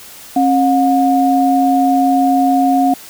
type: tone pair together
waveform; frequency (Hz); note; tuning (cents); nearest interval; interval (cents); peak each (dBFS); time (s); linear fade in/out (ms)
sine; 270 / 720.8; C#4 / F#5; -45 / -45; octave + perfect fourth; 1700; -12; 0.36-2.94; 5
effects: white hiss -36 dBFS RMS until 3.09 s